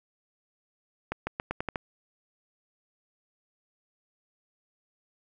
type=accelerating click train; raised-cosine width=0.5 ms; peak=-15 dBFS; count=7; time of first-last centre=1.12-1.758 s; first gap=150 ms; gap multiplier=0.86; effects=none